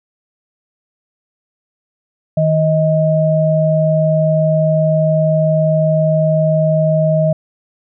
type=tone pair together; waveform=sine; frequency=157.6 / 630 Hz; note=D#3 / D#5; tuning=+23 / +21 cents; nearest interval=2 octaves; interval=2398 cents; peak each=-13 dBFS; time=2.37-7.33 s; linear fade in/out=5 ms; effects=none